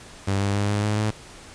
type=tone with pitch steps; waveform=sawtooth; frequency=98.3 / 100.02 / 101.77 / 103.55 / 105.36 / 107.2 Hz; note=G2 / G2 / G#2 / G#2 / G#2 / A2; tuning=+5 / +35 / -35 / -5 / +25 / -45 cents; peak=-17 dBFS; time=0.27-1.11 s; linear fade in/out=10 ms; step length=140 ms; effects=pink hiss -44 dBFS RMS until 1.54 s + resampled to 22050 Hz